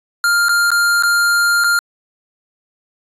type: tone with dropouts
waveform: square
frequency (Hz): 1400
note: F6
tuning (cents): +4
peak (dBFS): -12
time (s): 0.24-1.79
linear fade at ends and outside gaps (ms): 1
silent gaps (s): 0.485-0.492 / 0.705-0.716 / 1.025-1.034 / 1.639-1.643
effects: resampled to 32000 Hz